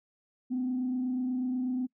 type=tone with frequency modulation; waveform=sine; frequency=253.5 Hz; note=B3; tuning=45 cents sharp; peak=-27 dBFS; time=0.5-1.87 s; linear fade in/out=20 ms; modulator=28.2 Hz; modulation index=0.31; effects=noise-tail reverb RT60 0.1 s tail -23 dB re dry + tanh soft clip ceiling -24 dBFS